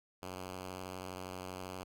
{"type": "tone with vibrato", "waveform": "5% pulse", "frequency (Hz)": 92.5, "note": "F#2", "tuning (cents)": 0, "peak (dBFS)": -31, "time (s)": [0.22, 1.84], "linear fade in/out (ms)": 10, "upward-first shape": "sine", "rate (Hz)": 19, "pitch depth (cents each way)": 48, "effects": []}